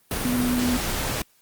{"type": "tone in noise", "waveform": "sine", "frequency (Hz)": 246.9, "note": "B3", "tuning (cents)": 0, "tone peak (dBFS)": -21, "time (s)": [0.25, 0.77], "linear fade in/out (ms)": 2, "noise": "pink", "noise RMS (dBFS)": -27, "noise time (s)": [0.11, 1.22], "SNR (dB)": 3, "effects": ["white hiss -61 dBFS RMS until 1.41 s", "Opus 32 kbps"]}